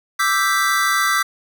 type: chord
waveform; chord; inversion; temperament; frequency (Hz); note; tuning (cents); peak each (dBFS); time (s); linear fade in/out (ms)
square; E minor seventh; third; equal; 1174.7 / 1318.5 / 1568 / 1975.5; D6 / E6 / G6 / B6; 0 / 0 / 0 / 0; -22; 0.19-1.23; 10
effects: none